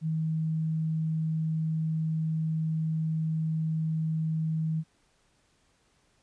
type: tone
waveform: sine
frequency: 159.1 Hz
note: D#3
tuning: 39 cents sharp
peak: -26 dBFS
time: 0.01-4.84 s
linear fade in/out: 50 ms
effects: pink hiss -68 dBFS RMS until 6.22 s + resampled to 22050 Hz